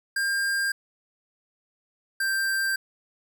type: tone pair in turn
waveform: square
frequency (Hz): 1601 / 1576.2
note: G6 / G6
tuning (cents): +36 / +9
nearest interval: unison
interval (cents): 27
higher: first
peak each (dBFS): -24 / -24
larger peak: neither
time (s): 0.16-0.72 / 2.2-2.76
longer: neither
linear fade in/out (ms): 5
effects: none